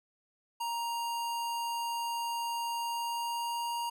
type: tone with pitch glide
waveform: square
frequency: 936 to 942 Hz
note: A#5 to A#5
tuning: +7 to +18 cents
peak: -33 dBFS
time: 0.6-3.9 s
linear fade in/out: 10 ms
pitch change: +11 cents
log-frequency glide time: 2.79-3.79 s
effects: none